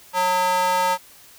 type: tone with high-pass filter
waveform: square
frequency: 181.9 Hz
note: F#3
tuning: 29 cents flat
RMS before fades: -20 dBFS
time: 0.13-0.98 s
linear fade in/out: 50 ms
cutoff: 800 Hz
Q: 4.3
effects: white hiss -48 dBFS RMS until 1.38 s